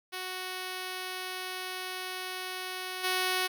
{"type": "tone with level steps", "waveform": "5% pulse", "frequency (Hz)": 370, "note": "F#4", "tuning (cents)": 0, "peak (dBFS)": [-24, -16], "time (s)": [0.12, 3.48], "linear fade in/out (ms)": 20, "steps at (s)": 3.03, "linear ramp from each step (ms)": 20, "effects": []}